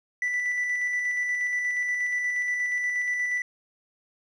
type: tone with tremolo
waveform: triangle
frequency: 1975.5 Hz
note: B6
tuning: in tune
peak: -21 dBFS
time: 0.22-3.42 s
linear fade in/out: 2 ms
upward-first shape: square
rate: 8.4 Hz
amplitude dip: 30%
effects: tanh soft clip ceiling -18 dBFS + resampled to 22050 Hz